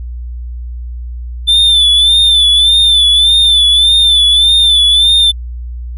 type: tone with vibrato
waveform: triangle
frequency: 3530 Hz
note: A7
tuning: 5 cents sharp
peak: -4 dBFS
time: 1.47-5.32 s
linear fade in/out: 20 ms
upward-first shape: sine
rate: 1.7 Hz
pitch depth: 60 cents each way
effects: added 60 Hz sine -20 dBFS peak until 5.97 s + resampled to 32000 Hz